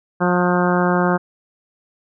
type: harmonic tone with a mistuned harmonic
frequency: 178.5 Hz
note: F3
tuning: 38 cents sharp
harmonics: 1 / 2 / 3 / 4 / 5 / 6 / 7 / 8 / 9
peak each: -18 / -21 / -23 / -24 / -25 / -26 / -26 / -27 / -28 dBFS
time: 0.2-1.18 s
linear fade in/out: 20 ms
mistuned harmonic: 9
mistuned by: -35 cents
effects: none